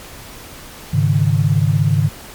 sine chord, Ab suspended fourth, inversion none, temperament equal, 103.83 / 138.59 / 155.56 Hz, Ab2 / Db3 / Eb3, 0 / 0 / 0 cents, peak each -16 dBFS, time 0.93-2.09 s, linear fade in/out 10 ms, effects pink hiss -36 dBFS RMS until 2.34 s + MP3 96 kbps

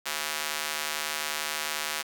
square tone with high-pass filter, 75.6 Hz, D#2, 49 cents flat, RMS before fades -32 dBFS, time 0.05-2.03 s, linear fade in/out 20 ms, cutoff 1400 Hz, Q 0.54, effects 8-bit

